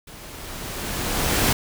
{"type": "noise with level ramp", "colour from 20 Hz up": "pink", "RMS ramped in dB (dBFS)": [-42, -18], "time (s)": [0.07, 1.53], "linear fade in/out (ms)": 5, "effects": []}